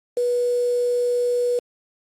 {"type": "tone with quantisation", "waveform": "sine", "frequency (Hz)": 487.4, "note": "B4", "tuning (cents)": -23, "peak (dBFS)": -18, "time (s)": [0.17, 1.59], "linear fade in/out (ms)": 2, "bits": 6, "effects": ["low-pass 9000 Hz 12 dB/octave", "Opus 48 kbps"]}